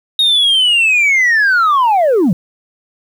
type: linear sweep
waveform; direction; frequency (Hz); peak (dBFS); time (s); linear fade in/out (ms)
sine; down; 3753 to 151.8; -6; 0.19-2.33; 2
effects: tanh soft clip ceiling -7 dBFS + 7-bit